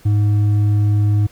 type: tone with hard clipping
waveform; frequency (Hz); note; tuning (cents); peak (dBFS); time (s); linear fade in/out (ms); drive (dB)
sine; 103.83; G#2; 0; -13; 0.05-1.27; 10; 4
effects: pink hiss -49 dBFS RMS until 1.31 s